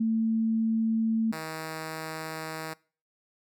sine / 5% pulse tone pair in turn, 223.7 / 159 Hz, A3 / D#3, +29 / +38 cents, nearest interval tritone, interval 591 cents, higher first, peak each -23 dBFS, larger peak neither, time 0-1.32 / 1.32-2.74 s, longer second, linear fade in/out 10 ms, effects noise-tail reverb RT60 0.4 s tail -23 dB re dry

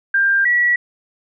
sine tone pair in turn, 1592 / 1935.1 Hz, G6 / B6, +26 / -36 cents, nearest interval minor third, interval 338 cents, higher second, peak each -12 dBFS, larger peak neither, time 0.14-0.45 / 0.45-0.76 s, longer neither, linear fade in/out 5 ms, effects none

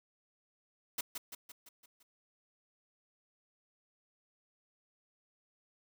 white noise with echo, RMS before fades -36 dBFS, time 0.98-1.01 s, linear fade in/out 5 ms, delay 170 ms, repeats 6, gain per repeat -5 dB, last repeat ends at 2.03 s, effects none

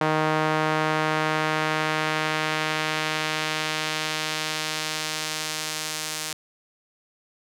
sawtooth tone with band-pass filter sweep, 155.56 Hz, D#3, in tune, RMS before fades -26 dBFS, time 0.01-6.33 s, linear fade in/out 2 ms, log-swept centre 1000 to 7300 Hz, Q 0.77, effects none

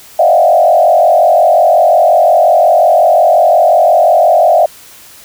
sine tone with frequency modulation, 673 Hz, E5, 36 cents sharp, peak -4 dBFS, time 0.19-4.66 s, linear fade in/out 5 ms, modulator 45.6 Hz, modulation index 1.7, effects white hiss -37 dBFS RMS until 5.24 s

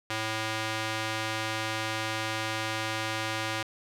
square tone with band-pass filter, 110 Hz, A2, in tune, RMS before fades -32 dBFS, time 0.1-3.63 s, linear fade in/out 5 ms, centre 2600 Hz, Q 0.59, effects none

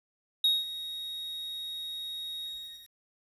triangle tone with ADSR envelope, 3762 Hz, A#7, 15 cents sharp, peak -19 dBFS, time 0.44-2.91 s, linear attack 4 ms, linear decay 200 ms, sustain -15 dB, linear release 460 ms, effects resampled to 32000 Hz + 9-bit

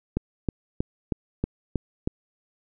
click train, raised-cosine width 3 ms, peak -11 dBFS, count 7, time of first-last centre 0.17-2.075 s, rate 3.15 Hz, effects none

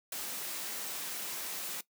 white noise with ADSR envelope, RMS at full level -36 dBFS, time 0.12-1.81 s, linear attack 4 ms, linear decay 12 ms, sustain -3 dB, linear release 5 ms, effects noise-tail reverb RT60 0.1 s tail -18 dB re dry + high-pass 200 Hz 12 dB/octave

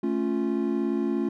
triangle chord, A augmented, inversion none, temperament equal, 220 / 277.2 / 349.2 Hz, A3 / C#4 / E#4, 0 / 0 / 0 cents, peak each -26 dBFS, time 0.03-1.29 s, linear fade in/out 5 ms, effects none

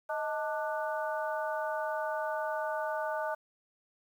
harmonic tone with a mistuned harmonic, 296 Hz, D4, 14 cents sharp, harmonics 2 / 3 / 4 / 5, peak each -34 / -36 / -41 / -39 dBFS, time 0.09-3.35 s, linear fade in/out 10 ms, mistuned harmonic 2, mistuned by +97 cents, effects 10-bit

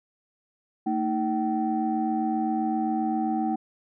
sine tone cluster, 226.1 / 313.7 / 766 Hz, A3 / D#4 / G5, +47 / +14 / -40 cents, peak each -27 dBFS, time 0.86-3.56 s, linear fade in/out 10 ms, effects tanh soft clip ceiling -16 dBFS

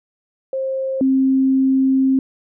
sine tone pair in turn, 531 / 265.5 Hz, C5 / C4, +25 / +25 cents, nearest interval octave, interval 1200 cents, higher first, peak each -19 / -12 dBFS, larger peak second, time 0.53-1.01 / 1.01-2.19 s, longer second, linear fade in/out 2 ms, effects none

